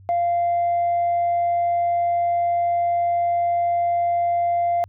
sine tone, 693 Hz, F5, 14 cents flat, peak -16 dBFS, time 0.09-4.84 s, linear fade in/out 0 ms, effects tanh soft clip ceiling -15 dBFS + added 96 Hz sine -44 dBFS peak until 4.88 s

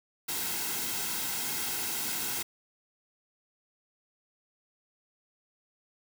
white noise with comb filter, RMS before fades -33 dBFS, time 0.28-2.43 s, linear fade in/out 10 ms, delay 1.7 ms, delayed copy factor -0.6, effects none

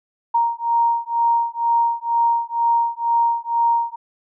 sine beating tone pair, 932.3 / 934.4 Hz, A#5 / A#5, 0 / +4 cents, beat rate 2.1 Hz, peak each -19 / -19 dBFS, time 0.34-3.96 s, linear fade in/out 10 ms, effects none

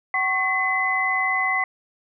sine tone cluster, 757 / 1099 / 2024 Hz, F#5 / C#6 / B6, +39 / -15 / +42 cents, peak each -27 / -26 / -21 dBFS, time 0.14-1.64 s, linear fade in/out 2 ms, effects none

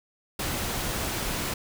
pink noise, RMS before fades -30 dBFS, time 0.39-1.54 s, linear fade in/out 5 ms, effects none

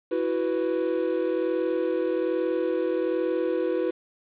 triangle chord, E suspended second, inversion none, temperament just, 329.6 / 370.8 / 494.4 Hz, E4 / F#4 / B4, 0 / +4 / +2 cents, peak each -26 / -26 / -25 dBFS, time 0.11-3.91 s, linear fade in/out 10 ms, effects resampled to 8000 Hz + 8-bit

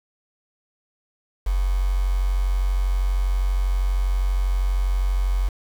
sine tone with quantisation, 46.25 Hz, F#1, in tune, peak -18 dBFS, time 1.46-5.49 s, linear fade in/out 10 ms, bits 6, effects none

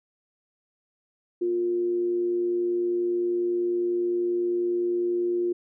sine tone with amplitude modulation, 352.8 Hz, F4, 18 cents sharp, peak -21 dBFS, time 1.41-5.53 s, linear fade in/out 10 ms, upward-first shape sine, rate 110 Hz, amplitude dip 30%, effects none

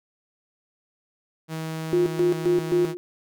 sawtooth tone, 160 Hz, D#3, 49 cents sharp, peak -25 dBFS, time 1.48-2.95 s, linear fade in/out 50 ms
sine tone with tremolo, 354.1 Hz, F4, 24 cents sharp, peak -17 dBFS, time 1.93-2.97 s, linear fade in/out 0 ms, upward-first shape square, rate 3.8 Hz, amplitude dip 80%
effects none

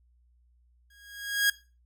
sawtooth tone with exponential growth, 1641 Hz, G#6, 21 cents flat, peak -16 dBFS, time 0.9-1.5 s, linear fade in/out 5 ms, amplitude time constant 130 ms, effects noise-tail reverb RT60 0.3 s tail -17 dB re dry + added 60 Hz sine -61 dBFS peak until 1.85 s

